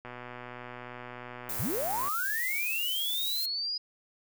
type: click train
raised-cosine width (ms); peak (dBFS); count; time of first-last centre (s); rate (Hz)
0.5; -27; 251; 0.05-2.083; 123
type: noise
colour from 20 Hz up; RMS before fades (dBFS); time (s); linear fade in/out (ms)
violet; -35; 1.49-3.46; 5
type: linear sweep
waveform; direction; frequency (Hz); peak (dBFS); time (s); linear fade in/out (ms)
sine; up; 69.3 to 4978; -30; 1.59-3.78; 10
effects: none